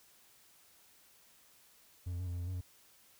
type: tone with pitch steps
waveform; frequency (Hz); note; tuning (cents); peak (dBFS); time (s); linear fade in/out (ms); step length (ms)
triangle; 88.9 / 87.1 / 91.4 / 87.4 / 87.9 / 87.3 / 92.6 / 89.5; F2 / F2 / F#2 / F2 / F2 / F2 / F#2 / F2; +31 / -4 / -21 / +2 / +12 / 0 / +2 / +43; -34; 2.06-2.612; 10; 69
effects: white hiss -64 dBFS RMS until 3.19 s